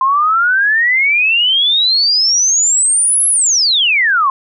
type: exponential two-way sweep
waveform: sine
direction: up then down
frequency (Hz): 1038 to 11175 to 1038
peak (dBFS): -9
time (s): 0.01-4.3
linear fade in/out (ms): 2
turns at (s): 3.28
effects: none